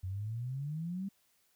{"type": "exponential sweep", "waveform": "sine", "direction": "up", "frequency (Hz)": [90.1, 200.6], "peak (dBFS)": -35, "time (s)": [0.03, 1.09], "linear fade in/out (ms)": 10, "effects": ["white hiss -72 dBFS RMS until 1.55 s"]}